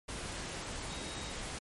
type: tone in noise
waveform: sine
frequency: 3779 Hz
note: A#7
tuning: 23 cents sharp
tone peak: -49 dBFS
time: 0.9-1.32 s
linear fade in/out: 10 ms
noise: pink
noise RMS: -41 dBFS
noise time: 0.08-1.59 s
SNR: -11 dB
effects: MP3 48 kbps

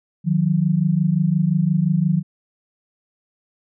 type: tone pair together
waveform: sine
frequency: 155.56 / 181.3 Hz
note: D#3 / F#3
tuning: 0 / -35 cents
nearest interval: minor third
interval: 265 cents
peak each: -18 dBFS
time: 0.24-2.23 s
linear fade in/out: 50 ms
effects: none

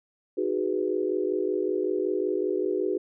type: chord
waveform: sine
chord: G# minor seventh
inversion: second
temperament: equal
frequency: 311.1 / 370 / 415.3 / 493.9 Hz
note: D#4 / F#4 / G#4 / B4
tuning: 0 / 0 / 0 / 0 cents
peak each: -32 / -27 / -29 / -33 dBFS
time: 0.37-2.98 s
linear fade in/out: 10 ms
effects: none

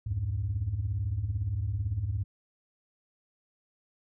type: tone cluster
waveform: sine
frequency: 70.4 / 86.5 / 104.2 Hz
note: C#2 / F2 / G#2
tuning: +27 / -16 / +6 cents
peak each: -36 / -33 / -29 dBFS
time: 0.06-2.24 s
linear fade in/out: 10 ms
effects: tanh soft clip ceiling -22 dBFS

